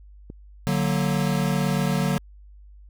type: click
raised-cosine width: 3 ms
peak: -24 dBFS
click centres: 0.301 s
type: chord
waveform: square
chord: D augmented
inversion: none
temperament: equal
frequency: 146.83 / 185 / 233.1 Hz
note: D3 / F#3 / A#3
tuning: 0 / 0 / 0 cents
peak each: -25 / -25 / -29 dBFS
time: 0.67-2.18 s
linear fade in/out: 0 ms
effects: added 50 Hz sine -44 dBFS peak until 2.89 s